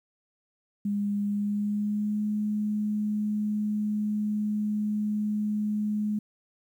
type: tone with pitch glide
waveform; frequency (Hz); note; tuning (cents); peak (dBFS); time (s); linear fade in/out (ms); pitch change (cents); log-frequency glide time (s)
sine; 203.7 to 210.6; G#3 to G#3; -33 to +24; -25; 0.85-6.19; 5; +57; 1.22-2.22
effects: 10-bit